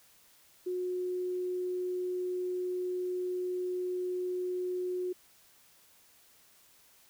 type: tone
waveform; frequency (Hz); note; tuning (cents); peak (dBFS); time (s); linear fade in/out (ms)
sine; 363.1; F#4; -33; -31; 0.66-5.13; 10
effects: white hiss -62 dBFS RMS until 7.09 s